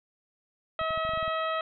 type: harmonic tone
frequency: 642 Hz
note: E5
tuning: 46 cents flat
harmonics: 1 / 2 / 3 / 4 / 5 / 6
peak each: -31 / -30 / -38 / -41 / -41 / -46 dBFS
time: 0.79-1.61 s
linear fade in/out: 2 ms
type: clicks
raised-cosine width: 5 ms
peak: -31 dBFS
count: 9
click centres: 0.814 / 0.907 / 0.976 / 1.051 / 1.092 / 1.136 / 1.175 / 1.228 / 1.279 s
effects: none